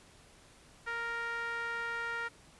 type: tone with band-pass filter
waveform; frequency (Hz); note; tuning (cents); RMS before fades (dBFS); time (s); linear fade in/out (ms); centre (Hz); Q
sawtooth; 466.2; A#4; 0; -37; 0.86-2.29; 20; 1600; 4.2
effects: pink hiss -59 dBFS RMS until 2.59 s + resampled to 24000 Hz